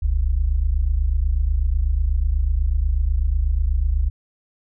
sine tone pair together, 41.17 / 69.3 Hz, E1 / C#2, -1 / 0 cents, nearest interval major sixth, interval 901 cents, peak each -19 dBFS, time 0.02-4.1 s, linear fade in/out 10 ms, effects none

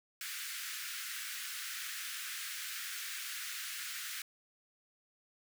pink high-pass noise, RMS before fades -42 dBFS, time 0.21-4.22 s, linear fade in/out 2 ms, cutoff 1400 Hz, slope 48 dB/octave, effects none

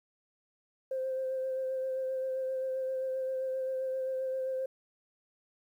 sine tone with vibrato, 523.3 Hz, C5, in tune, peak -30 dBFS, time 0.91-4.66 s, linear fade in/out 5 ms, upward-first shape sine, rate 7.6 Hz, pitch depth 17 cents each way, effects tanh soft clip ceiling -26 dBFS + 11-bit

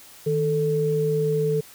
sine tone pair together, 155.7 / 440.4 Hz, D#3 / A4, +2 / +2 cents, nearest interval octave + tritone, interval 1800 cents, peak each -24 / -21 dBFS, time 0.26-1.61 s, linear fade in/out 10 ms, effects white hiss -47 dBFS RMS until 1.74 s

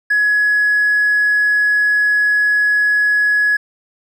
triangle tone, 1683 Hz, G#6, 23 cents sharp, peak -8 dBFS, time 0.1-3.57 s, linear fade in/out 10 ms, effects tanh soft clip ceiling -8 dBFS

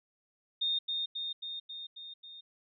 sine tone with echo, 3667 Hz, A#7, 29 cents flat, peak -28 dBFS, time 0.61-0.79 s, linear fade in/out 10 ms, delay 270 ms, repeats 6, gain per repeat -3 dB, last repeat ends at 2.41 s, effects none

